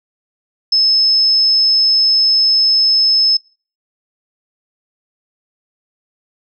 sine tone, 5210 Hz, E8, 21 cents flat, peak -9 dBFS, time 0.72-3.37 s, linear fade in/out 5 ms, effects noise-tail reverb RT60 0.4 s tail -24 dB re dry

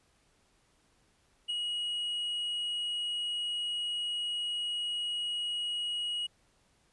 triangle tone with ADSR envelope, 2900 Hz, F#7, 35 cents flat, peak -27 dBFS, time 1.48-6.27 s, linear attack 22 ms, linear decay 5 ms, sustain -3 dB, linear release 12 ms, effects pink hiss -69 dBFS RMS until 6.92 s + resampled to 24000 Hz

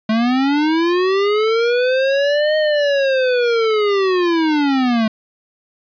square linear two-way sweep, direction up then down, 215 to 621 to 215 Hz, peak -14 dBFS, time 0.09-5.08 s, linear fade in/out 5 ms, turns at 2.57 s, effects resampled to 11025 Hz + 9-bit

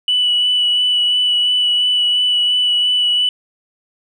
sine tone with vibrato, 2960 Hz, F#7, in tune, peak -11 dBFS, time 0.08-3.29 s, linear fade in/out 2 ms, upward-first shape sine, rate 2.9 Hz, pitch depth 14 cents each way, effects tanh soft clip ceiling -8 dBFS

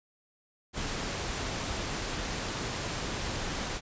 pink noise, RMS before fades -34 dBFS, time 0.73-3.81 s, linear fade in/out 50 ms, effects resampled to 16000 Hz

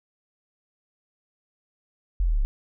sine exponential sweep, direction down, 46.97 to 31.74 Hz, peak -19 dBFS, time 2.2-2.45 s, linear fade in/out 0 ms, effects none

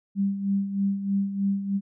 sine tone with tremolo, 197.7 Hz, G3, 15 cents sharp, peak -20 dBFS, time 0.15-1.81 s, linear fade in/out 50 ms, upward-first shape sine, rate 3.2 Hz, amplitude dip 65%, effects none

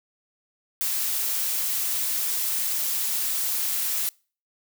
blue noise, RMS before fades -26 dBFS, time 0.81-4.09 s, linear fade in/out 0 ms, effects noise-tail reverb RT60 0.4 s tail -26 dB re dry

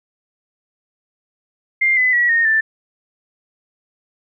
sine tone with pitch steps, 2100 / 2012 / 1927.9 / 1847.3 / 1770 Hz, C7 / B6 / B6 / A#6 / A6, +6 / +32 / -42 / -16 / +10 cents, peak -12 dBFS, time 1.81-2.61 s, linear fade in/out 10 ms, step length 160 ms, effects none

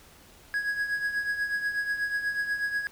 triangle tone with tremolo, 1661.2 Hz, G#6, in tune, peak -22 dBFS, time 0.54-2.87 s, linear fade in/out 0 ms, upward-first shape triangle, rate 8.2 Hz, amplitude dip 70%, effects pink hiss -54 dBFS RMS until 2.91 s

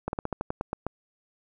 slowing click train, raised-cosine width 1 ms, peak -15 dBFS, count 10, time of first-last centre 0.08-0.866 s, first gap 51 ms, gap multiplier 1.13, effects none

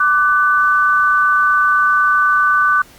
sine tone pair together, 1172.1 / 1500 Hz, D6 / F#6, -4 / +23 cents, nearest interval major third, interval 427 cents, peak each -13 dBFS, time 0-2.82 s, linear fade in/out 5 ms, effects pink hiss -44 dBFS RMS until 2.98 s + Opus 48 kbps

